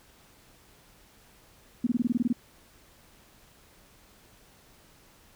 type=tone bursts; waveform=sine; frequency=240.7 Hz; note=B3; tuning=44 cents flat; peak=-21 dBFS; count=10; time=1.84-2.328 s; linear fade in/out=5 ms; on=29 ms; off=22 ms; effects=pink hiss -58 dBFS RMS until 5.35 s